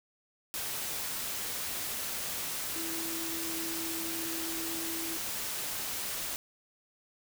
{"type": "tone in noise", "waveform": "sine", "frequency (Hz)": 329, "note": "E4", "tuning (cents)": -3, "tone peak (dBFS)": -39, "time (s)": [2.76, 5.17], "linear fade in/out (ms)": 0, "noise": "white", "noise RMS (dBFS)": -36, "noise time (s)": [0.54, 6.36], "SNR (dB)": -6, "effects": []}